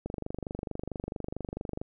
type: click train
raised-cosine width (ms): 2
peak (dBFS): -21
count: 44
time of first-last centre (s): 0.06-1.815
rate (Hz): 24.5
effects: none